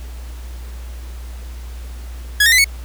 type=tone with pitch steps; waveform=sawtooth; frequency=1677 / 1839.4 / 2017 / 2213 Hz; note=G#6 / A#6 / B6 / C#7; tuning=+16 / -24 / +36 / -3 cents; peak=-6 dBFS; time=2.4-2.644 s; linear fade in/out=5 ms; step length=61 ms; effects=added 60 Hz sine -28 dBFS peak until 2.84 s + pink hiss -43 dBFS RMS until 2.84 s